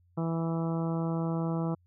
harmonic tone, 164.81 Hz, E3, in tune, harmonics 1 / 2 / 3 / 4 / 5 / 6 / 7 / 8, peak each -29 / -35 / -39 / -41 / -43 / -45 / -46 / -47 dBFS, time 0.17-1.75 s, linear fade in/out 10 ms, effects added 88 Hz sine -62 dBFS peak until 1.86 s

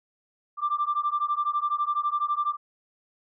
sine beating tone pair, 1176 / 1188 Hz, D6 / D6, +2 / +20 cents, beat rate 12 Hz, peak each -26 / -26 dBFS, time 0.57-2.57 s, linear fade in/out 50 ms, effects tanh soft clip ceiling -17 dBFS

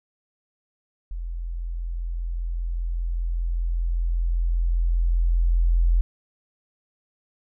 sine tone with level ramp, 42.55 Hz, F1, 44 cents flat, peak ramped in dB -28 to -15 dBFS, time 1.11-6.01 s, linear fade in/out 0 ms, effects none

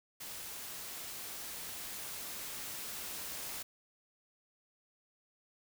white noise with level ramp, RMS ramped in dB -45 to -42 dBFS, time 0.2-3.63 s, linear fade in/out 10 ms, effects none

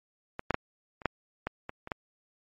clicks, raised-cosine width 0.5 ms, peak -20 / -10 / -11 / -30 / -10 / -16 / -22 / -26 / -16 dBFS, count 9, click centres 0.394 / 0.507 / 0.544 / 1.018 / 1.057 / 1.47 / 1.694 / 1.874 / 1.918 s, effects MP3 48 kbps

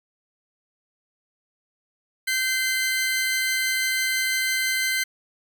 sawtooth tone pair together, 1548 / 2066 Hz, G6 / C7, -22 / -22 cents, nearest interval perfect fourth, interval 500 cents, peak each -23 / -20 dBFS, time 2.27-5.04 s, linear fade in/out 10 ms, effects none

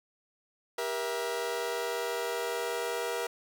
sawtooth chord, E diminished, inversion first, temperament just, 395.6 / 474.7 / 659.3 Hz, G4 / Bb4 / E5, +16 / +31 / 0 cents, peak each -34 / -29 / -34 dBFS, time 0.78-3.27 s, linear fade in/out 5 ms, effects none

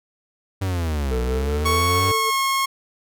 45% pulse linear two-way sweep, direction down then up, 98 to 59.4 to 98 Hz, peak -21 dBFS, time 0.61-2.12 s, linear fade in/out 10 ms, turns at 1.2 s
triangle tone with tremolo, 445.2 Hz, A4, 20 cents sharp, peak -21 dBFS, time 1.1-2.31 s, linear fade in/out 20 ms, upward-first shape sine, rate 5.1 Hz, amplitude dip 55%
sawtooth tone with pitch glide, 1108.7 to 1084 Hz, C#6 to C#6, 0 to -39 cents, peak -15 dBFS, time 1.65-2.66 s, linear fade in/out 10 ms, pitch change -39 cents, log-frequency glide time 1.86-2.33 s
effects none

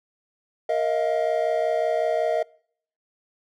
triangle chord, Bb suspended fourth, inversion none, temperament equal with one note detuned, 466.2 / 633.1 / 698.5 Hz, Bb4 / Eb5 / F5, 0 / +30 / 0 cents, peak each -25 / -21 / -25 dBFS, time 0.69-2.43 s, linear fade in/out 5 ms, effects noise-tail reverb RT60 0.6 s tail -25 dB re dry

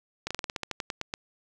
slowing click train, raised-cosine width 0.2 ms, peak -14 dBFS, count 13, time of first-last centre 0.27-1.139 s, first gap 36 ms, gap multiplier 1.12, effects none

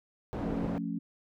white low-pass noise, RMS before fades -36 dBFS, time 0.33-0.78 s, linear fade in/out 0 ms, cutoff 460 Hz, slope 12 dB/octave
sine chord, F augmented, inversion none, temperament equal, 174.61 / 220 / 277.2 Hz, F3 / A3 / C#4, 0 / 0 / 0 cents, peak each -36 dBFS, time 0.42-0.99 s, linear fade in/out 10 ms
effects none

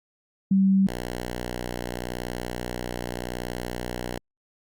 sine / 5% pulse tone pair in turn, 193.1 / 60.82 Hz, G3 / B1, -26 / -26 cents, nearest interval octave + minor sixth, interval 2000 cents, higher first, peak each -16 / -19 dBFS, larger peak first, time 0.51-0.87 / 0.87-4.18 s, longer second, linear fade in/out 5 ms, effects Opus 32 kbps

